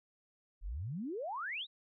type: exponential sweep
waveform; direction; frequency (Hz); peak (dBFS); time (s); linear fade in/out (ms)
sine; up; 37.04 to 3980; -37; 0.61-1.67; 50
effects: none